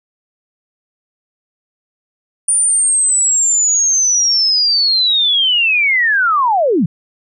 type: linear sweep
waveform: sine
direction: down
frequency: 9397 to 136.8 Hz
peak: -10 dBFS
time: 2.48-6.86 s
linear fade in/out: 5 ms
effects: none

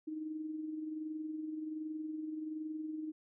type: tone with amplitude modulation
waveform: sine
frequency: 311.1 Hz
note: D#4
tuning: in tune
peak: -36 dBFS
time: 0.07-3.12 s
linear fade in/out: 10 ms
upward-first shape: sine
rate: 21.3 Hz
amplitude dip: 45%
effects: none

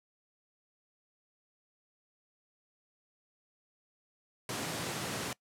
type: high-pass noise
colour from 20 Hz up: pink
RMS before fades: -37 dBFS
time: 4.49-5.33 s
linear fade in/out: 2 ms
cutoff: 110 Hz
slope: 24 dB/octave
effects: noise-tail reverb RT60 0.1 s tail -22 dB re dry + low-pass 11000 Hz 12 dB/octave

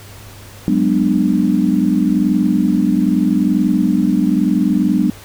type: chord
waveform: sine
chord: G# half-diminished seventh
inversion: third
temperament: just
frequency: 186.89 / 207.7 / 249.2 / 299 Hz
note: F#3 / G#3 / B3 / D4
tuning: +18 / 0 / +16 / +31 cents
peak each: -17 dBFS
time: 0.68-5.1 s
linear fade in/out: 0 ms
effects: added 101 Hz sine -38 dBFS peak until 5.24 s + pink hiss -39 dBFS RMS until 5.24 s

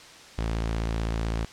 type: tone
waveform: sawtooth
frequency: 55.8 Hz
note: A1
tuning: 25 cents sharp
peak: -22 dBFS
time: 0.38-1.45 s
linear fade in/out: 5 ms
effects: white hiss -47 dBFS RMS until 1.52 s + low-pass 6000 Hz 12 dB/octave

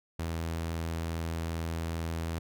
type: tone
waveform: sawtooth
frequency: 82.41 Hz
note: E2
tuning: in tune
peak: -28 dBFS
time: 0.19-2.39 s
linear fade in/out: 5 ms
effects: none

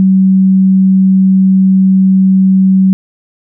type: tone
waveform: sine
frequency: 190 Hz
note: F#3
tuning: 46 cents sharp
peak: -4 dBFS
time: 0-2.93 s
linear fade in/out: 0 ms
effects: none

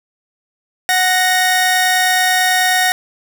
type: tone pair together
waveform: sawtooth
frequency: 738 / 1859.6 Hz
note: F#5 / A#6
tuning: -5 / -5 cents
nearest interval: octave + major third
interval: 1600 cents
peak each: -11 dBFS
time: 0.89-2.92 s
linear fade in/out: 0 ms
effects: none

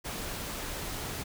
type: noise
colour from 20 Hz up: pink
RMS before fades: -37 dBFS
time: 0.04-1.24 s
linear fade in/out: 20 ms
effects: none

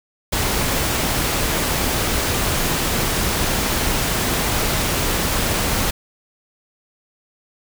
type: noise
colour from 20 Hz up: pink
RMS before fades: -20 dBFS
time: 0.32-5.91 s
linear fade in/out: 10 ms
effects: none

